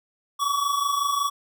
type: tone pair together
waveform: square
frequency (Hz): 1115.6 / 1141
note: C#6 / C#6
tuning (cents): +11 / +50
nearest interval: unison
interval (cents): 39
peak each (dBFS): -28 / -24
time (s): 0.39-1.3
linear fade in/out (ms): 20
effects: none